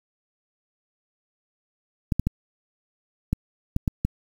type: clicks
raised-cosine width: 5 ms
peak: -9 dBFS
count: 7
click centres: 2.122 / 2.196 / 2.27 / 3.33 / 3.764 / 3.878 / 4.05 s
effects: 7-bit